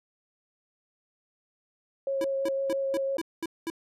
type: tone with vibrato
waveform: sine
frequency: 544 Hz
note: C#5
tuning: 33 cents flat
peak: -26 dBFS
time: 2.07-3.17 s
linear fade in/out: 2 ms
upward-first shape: sine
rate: 5.9 Hz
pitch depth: 10 cents each way
type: tone bursts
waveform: square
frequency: 329.6 Hz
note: E4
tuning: in tune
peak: -30 dBFS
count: 7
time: 2.21-3.701 s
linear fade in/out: 2 ms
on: 33 ms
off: 210 ms
effects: resampled to 32000 Hz